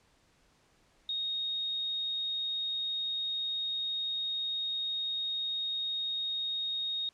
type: tone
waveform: sine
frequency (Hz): 3729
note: A#7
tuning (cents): 0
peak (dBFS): -31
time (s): 1.09-7.09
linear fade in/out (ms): 2
effects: pink hiss -67 dBFS RMS until 7.13 s + low-pass 8000 Hz 12 dB/octave